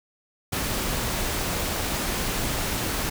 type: noise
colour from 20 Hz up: pink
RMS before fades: -27 dBFS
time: 0.52-3.1 s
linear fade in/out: 10 ms
effects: none